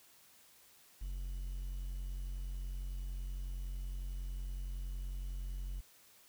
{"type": "tone with quantisation", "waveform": "triangle", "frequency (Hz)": 45.43, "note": "F#1", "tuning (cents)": -31, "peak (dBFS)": -36, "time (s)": [1.01, 5.81], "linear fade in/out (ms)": 10, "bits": 11, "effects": ["white hiss -63 dBFS RMS until 6.28 s"]}